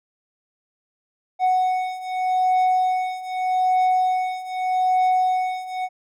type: beating tone pair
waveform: triangle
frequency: 740 / 740.82 Hz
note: F#5 / F#5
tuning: 0 / +2 cents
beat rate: 0.82 Hz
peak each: -21 / -18 dBFS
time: 1.39-5.89 s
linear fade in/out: 50 ms
effects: none